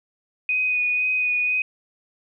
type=tone with vibrato; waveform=sine; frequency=2489 Hz; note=D#7; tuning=in tune; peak=-19 dBFS; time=0.49-1.62 s; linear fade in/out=2 ms; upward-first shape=sine; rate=2 Hz; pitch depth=16 cents each way; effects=none